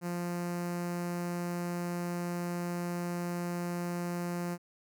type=tone with notch filter; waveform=sawtooth; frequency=174.61 Hz; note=F3; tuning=in tune; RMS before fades=-35 dBFS; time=0.01-4.58 s; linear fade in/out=50 ms; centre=3400 Hz; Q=1.2; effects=none